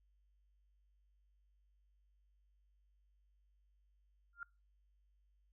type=tone with exponential growth; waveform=sine; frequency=1396.9 Hz; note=F6; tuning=in tune; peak=-39 dBFS; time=4.33-4.43 s; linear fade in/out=2 ms; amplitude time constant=20 ms; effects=noise-tail reverb RT60 0.3 s tail -25 dB re dry + added 50 Hz sine -70 dBFS peak until 5.52 s